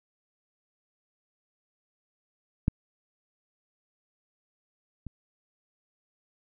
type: clicks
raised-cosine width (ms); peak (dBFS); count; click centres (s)
5; -10 / -26; 2; 2.681 / 5.067
effects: none